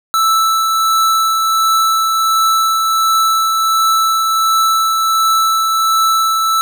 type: tone with tremolo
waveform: square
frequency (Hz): 1318.5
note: E6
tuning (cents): 0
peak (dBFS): -10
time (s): 0.14-6.61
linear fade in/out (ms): 0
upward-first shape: triangle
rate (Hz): 1.4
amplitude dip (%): 30
effects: none